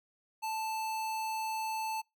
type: tone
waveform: square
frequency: 880 Hz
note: A5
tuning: in tune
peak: -34 dBFS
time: 0.42-2.02 s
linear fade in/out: 20 ms
effects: noise-tail reverb RT60 0.2 s tail -26 dB re dry